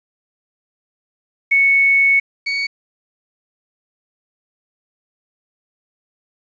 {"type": "tone pair in turn", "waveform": ["sine", "35% pulse"], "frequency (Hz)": [2213, 2236], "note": ["C#7", "C#7"], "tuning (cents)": [-3, 14], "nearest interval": "unison", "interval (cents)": 17, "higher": "second", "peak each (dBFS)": [-10, -16], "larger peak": "first", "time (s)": [[1.51, 2.2], [2.46, 2.67]], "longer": "first", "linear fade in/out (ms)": 10, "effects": ["resampled to 16000 Hz", "8-bit"]}